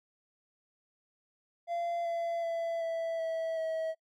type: tone with pitch steps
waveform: triangle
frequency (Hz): 686 / 677.3 / 668.8 / 660.3 / 652 / 643.8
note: F5 / E5 / E5 / E5 / E5 / E5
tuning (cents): -31 / +47 / +25 / +3 / -19 / -41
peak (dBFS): -29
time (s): 1.67-3.95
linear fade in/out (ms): 50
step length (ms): 380
effects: noise-tail reverb RT60 0.1 s tail -26 dB re dry